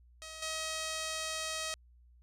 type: tone with level steps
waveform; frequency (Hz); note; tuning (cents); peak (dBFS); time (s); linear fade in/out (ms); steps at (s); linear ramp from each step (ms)
5% pulse; 635; D#5; +35; -33 / -24; 0.22-1.74; 0; 0.42; 5
effects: added 60 Hz sine -58 dBFS peak until 2.22 s + resampled to 32000 Hz